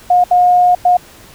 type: tone bursts at uneven times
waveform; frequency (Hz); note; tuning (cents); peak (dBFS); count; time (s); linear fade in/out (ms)
sine; 717; F5; +45; -6; 3; 0.1-0.24 / 0.31-0.75 / 0.85-0.97; 5
effects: pink hiss -40 dBFS RMS until 1.34 s